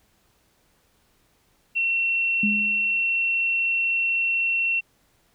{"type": "tone", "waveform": "sine", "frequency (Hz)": 2716, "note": "F7", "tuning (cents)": -49, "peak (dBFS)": -20, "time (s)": [1.75, 4.81], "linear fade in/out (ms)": 20}
{"type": "tone with exponential decay", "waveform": "sine", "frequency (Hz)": 209, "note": "G#3", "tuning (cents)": 11, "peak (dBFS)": -19, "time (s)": [2.43, 3.03], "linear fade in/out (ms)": 5, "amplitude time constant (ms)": 130}
{"effects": ["pink hiss -64 dBFS RMS until 5.34 s"]}